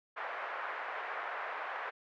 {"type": "band-pass noise", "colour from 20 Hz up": "white", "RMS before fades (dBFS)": -40, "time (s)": [0.16, 1.91], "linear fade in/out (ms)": 20, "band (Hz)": [550, 1800], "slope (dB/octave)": 24, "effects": []}